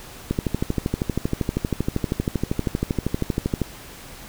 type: click train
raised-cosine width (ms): 3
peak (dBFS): -8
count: 43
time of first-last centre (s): 0.31-3.617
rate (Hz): 12.7
effects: pink hiss -41 dBFS RMS until 4.28 s